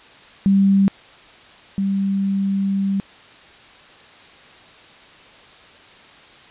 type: tone pair in turn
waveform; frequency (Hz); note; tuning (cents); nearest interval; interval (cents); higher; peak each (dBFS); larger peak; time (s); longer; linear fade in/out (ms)
sine; 196 / 196; G3 / G3; 0 / 0; unison; 0; neither; -11 / -17; first; 0.46-0.88 / 1.78-3; second; 0
effects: white hiss -45 dBFS RMS until 6.5 s + resampled to 8000 Hz